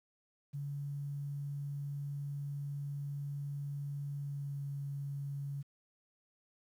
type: tone with pitch glide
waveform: sine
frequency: 142.4 to 140.76 Hz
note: C#3 to C#3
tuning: +47 to +27 cents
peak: -37 dBFS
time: 0.53-5.63 s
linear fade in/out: 20 ms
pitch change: -20 cents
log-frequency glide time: 4.16-4.63 s
effects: 11-bit